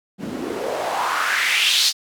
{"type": "noise with band-pass filter sweep", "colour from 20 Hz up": "white", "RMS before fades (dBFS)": -21, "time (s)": [0.18, 1.93], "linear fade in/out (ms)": 50, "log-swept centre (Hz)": [200, 4800], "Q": 3.3, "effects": []}